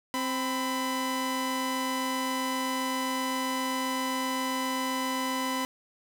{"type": "tone pair together", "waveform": "sawtooth", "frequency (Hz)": [261.9, 1000], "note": ["C4", "B5"], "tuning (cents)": [2, 21], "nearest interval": "octave + major seventh", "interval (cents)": 2319, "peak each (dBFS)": -27, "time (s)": [0.14, 5.65], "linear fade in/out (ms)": 0, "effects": []}